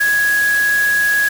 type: tone in noise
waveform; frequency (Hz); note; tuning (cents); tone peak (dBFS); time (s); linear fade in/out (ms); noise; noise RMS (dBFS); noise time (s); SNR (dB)
sine; 1665; G#6; +4; -12; 0-1.29; 10; white; -26; 0-1.29; +11
effects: none